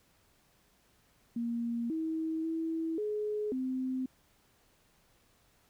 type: tone with pitch steps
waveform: sine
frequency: 234.5 / 320.3 / 325.1 / 421.9 / 258.9 Hz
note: A#3 / E4 / E4 / G#4 / C4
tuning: +11 / -50 / -24 / +27 / -18 cents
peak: -31 dBFS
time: 1.36-4.06 s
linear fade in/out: 5 ms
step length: 540 ms
effects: pink hiss -68 dBFS RMS until 5.69 s